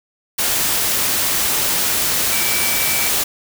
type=tone in noise; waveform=sine; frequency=2310 Hz; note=D7; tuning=29 cents flat; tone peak=-24 dBFS; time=2.32-3.09 s; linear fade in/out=10 ms; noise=white; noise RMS=-18 dBFS; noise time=0.38-3.24 s; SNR=-9 dB; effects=none